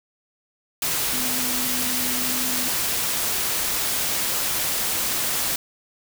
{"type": "tone in noise", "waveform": "sine", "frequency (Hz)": 251, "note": "B3", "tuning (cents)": 28, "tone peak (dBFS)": -32, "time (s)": [1.13, 2.68], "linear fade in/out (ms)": 2, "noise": "white", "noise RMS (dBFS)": -24, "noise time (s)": [0.82, 5.56], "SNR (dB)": -11, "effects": []}